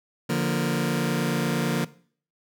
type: chord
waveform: sawtooth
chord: Bb major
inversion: first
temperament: just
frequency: 145.68 / 174.81 / 233.1 Hz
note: D3 / F3 / Bb3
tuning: -14 / +2 / 0 cents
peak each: -23 dBFS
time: 0.29-1.85 s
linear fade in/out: 10 ms
effects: noise-tail reverb RT60 0.5 s tail -19 dB re dry